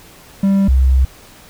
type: tone pair in turn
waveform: triangle / sine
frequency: 196 / 65.41 Hz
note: G3 / C2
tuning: 0 / 0 cents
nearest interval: octave + perfect fifth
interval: 1900 cents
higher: first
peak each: -8 dBFS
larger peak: neither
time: 0.43-0.68 / 0.68-1.05 s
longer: second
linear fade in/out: 5 ms
effects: pink hiss -42 dBFS RMS until 1.49 s